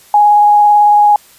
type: tone with vibrato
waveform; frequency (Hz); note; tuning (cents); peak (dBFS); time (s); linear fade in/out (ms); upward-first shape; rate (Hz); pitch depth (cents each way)
sine; 830.6; G#5; 0; -4; 0.14-1.16; 2; sine; 18; 11
effects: white hiss -43 dBFS RMS until 1.38 s + resampled to 32000 Hz